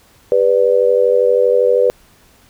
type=tone with amplitude modulation; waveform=sine; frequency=493.9 Hz; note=B4; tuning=in tune; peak=-5 dBFS; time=0.32-1.9 s; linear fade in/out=0 ms; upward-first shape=sine; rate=92.6 Hz; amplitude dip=95%; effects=pink hiss -50 dBFS RMS until 2.49 s